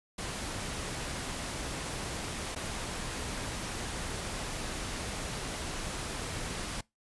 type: noise with dropouts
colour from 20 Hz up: pink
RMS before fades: -37 dBFS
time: 0.18-6.81 s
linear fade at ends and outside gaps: 5 ms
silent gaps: 2.55-2.56 s
effects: noise-tail reverb RT60 0.2 s tail -24 dB re dry + resampled to 24000 Hz